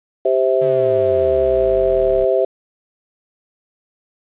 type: harmonic tone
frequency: 130.81 Hz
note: C3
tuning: in tune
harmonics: 3 / 4 / 5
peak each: -17 / -17 / -17 dBFS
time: 0.25-2.45 s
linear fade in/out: 5 ms
type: exponential sweep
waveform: 40% pulse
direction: down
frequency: 148.9 to 31.71 Hz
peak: -27 dBFS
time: 0.61-2.25 s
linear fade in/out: 10 ms
effects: resampled to 8000 Hz + 8-bit